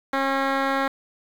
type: tone with low-pass filter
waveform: 10% pulse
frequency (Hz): 271.5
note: C#4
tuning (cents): -36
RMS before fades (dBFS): -23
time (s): 0.13-0.88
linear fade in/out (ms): 5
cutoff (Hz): 2500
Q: 1.2
effects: 7-bit